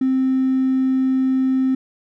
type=tone with hard clipping; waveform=triangle; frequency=262 Hz; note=C4; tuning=2 cents sharp; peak=-15 dBFS; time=0.01-1.75 s; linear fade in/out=5 ms; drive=3 dB; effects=none